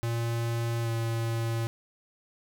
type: tone with pitch glide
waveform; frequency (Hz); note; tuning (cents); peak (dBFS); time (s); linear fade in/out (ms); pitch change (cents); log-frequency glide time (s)
square; 116.54 to 114.8; A#2 to A#2; 0 to -26; -28; 0.03-1.67; 0; -26; 0.82-0.89
effects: none